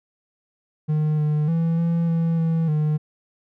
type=tone with pitch steps; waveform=triangle; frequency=153.1 / 150.9 / 165.4 / 168 / 165.6 / 163.5 / 152.2 Hz; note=D#3 / D3 / E3 / E3 / E3 / E3 / D#3; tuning=-28 / +47 / +6 / +33 / +8 / -14 / -38 cents; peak=-16 dBFS; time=0.88-2.98 s; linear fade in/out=20 ms; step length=300 ms; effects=none

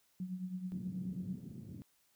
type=tone with tremolo; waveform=sine; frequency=183.8 Hz; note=F#3; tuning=11 cents flat; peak=-35 dBFS; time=0.2-1.35 s; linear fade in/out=2 ms; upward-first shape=triangle; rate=9.3 Hz; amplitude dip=75%
type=band-pass noise; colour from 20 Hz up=white; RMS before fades=-48 dBFS; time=0.72-1.82 s; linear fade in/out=0 ms; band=100 to 230 Hz; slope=24 dB/octave
effects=white hiss -73 dBFS RMS until 2.15 s

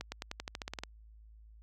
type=accelerating click train; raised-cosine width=0.2 ms; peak=-21 dBFS; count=12; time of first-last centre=0.01-0.835 s; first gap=110 ms; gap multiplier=0.92; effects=added 54 Hz sine -49 dBFS peak until 1.62 s + high-pass 60 Hz 12 dB/octave

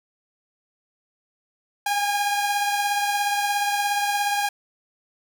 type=beating tone pair; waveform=sawtooth; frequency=813 / 830 Hz; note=G#5 / G#5; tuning=-37 / -1 cents; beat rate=17 Hz; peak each=-18 / -26 dBFS; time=1.86-4.49 s; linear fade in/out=5 ms; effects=none

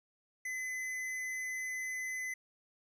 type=tone with hard clipping; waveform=triangle; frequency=2026 Hz; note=B6; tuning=44 cents sharp; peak=-38 dBFS; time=0.45-2.34 s; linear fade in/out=5 ms; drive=14 dB; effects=none

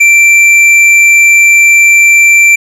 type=tone with hard clipping; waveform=triangle; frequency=2349 Hz; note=D7; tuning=in tune; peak=-3 dBFS; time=0-2.56 s; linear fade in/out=10 ms; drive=10 dB; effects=none

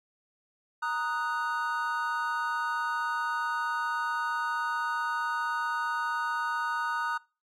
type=chord; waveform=triangle; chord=D# minor; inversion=second; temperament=equal; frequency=932.3 / 1244.5 / 1480 Hz; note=A#5 / D#6 / F#6; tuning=0 / 0 / 0 cents; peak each=-31 dBFS; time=0.82-7.18 s; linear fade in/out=10 ms; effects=noise-tail reverb RT60 0.3 s tail -23 dB re dry

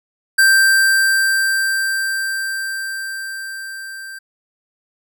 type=tone with level ramp; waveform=square; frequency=1570 Hz; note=G6; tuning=2 cents sharp; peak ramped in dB=-9 to -31 dBFS; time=0.38-4.19 s; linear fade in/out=10 ms; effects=none

